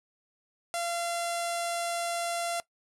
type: tone with low-pass filter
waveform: sawtooth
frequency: 686 Hz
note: F5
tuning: 31 cents flat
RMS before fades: -32 dBFS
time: 0.74-2.6 s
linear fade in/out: 0 ms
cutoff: 9900 Hz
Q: 2.5
effects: noise-tail reverb RT60 0.1 s tail -19 dB re dry